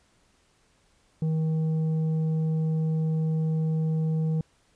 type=tone with tanh clipping; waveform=triangle; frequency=158.8 Hz; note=D#3; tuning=36 cents sharp; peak=-24 dBFS; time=1.22-4.41 s; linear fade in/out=2 ms; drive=10 dB; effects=pink hiss -65 dBFS RMS until 4.75 s + resampled to 22050 Hz